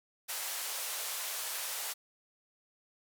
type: band-pass noise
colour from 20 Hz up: white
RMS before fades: -38 dBFS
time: 0.28-1.94 s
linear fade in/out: 20 ms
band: 510 to 15000 Hz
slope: 24 dB/octave
effects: none